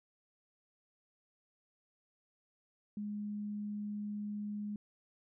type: tone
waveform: sine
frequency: 207.7 Hz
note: G#3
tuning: in tune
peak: -37 dBFS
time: 2.97-4.76 s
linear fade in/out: 2 ms
effects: none